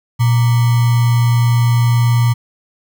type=tone with sample-and-hold; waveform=sine; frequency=119.1 Hz; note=A#2; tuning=38 cents sharp; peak=-9 dBFS; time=0.19-2.34 s; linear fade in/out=20 ms; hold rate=1050 Hz; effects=none